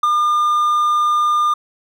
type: tone with ADSR envelope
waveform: triangle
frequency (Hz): 1206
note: D6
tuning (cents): +46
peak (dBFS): -8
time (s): 0.03-1.54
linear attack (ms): 5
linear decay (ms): 21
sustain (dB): -3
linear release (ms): 7
effects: none